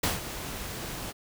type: noise with ADSR envelope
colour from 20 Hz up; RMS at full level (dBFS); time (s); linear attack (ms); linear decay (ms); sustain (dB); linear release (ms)
pink; -25; 0.03-1.13; 7; 150; -12; 34
effects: none